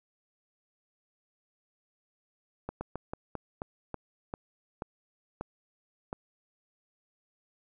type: slowing click train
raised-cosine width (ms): 1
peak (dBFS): -21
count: 11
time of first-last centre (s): 2.69-6.129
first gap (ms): 120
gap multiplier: 1.22
effects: none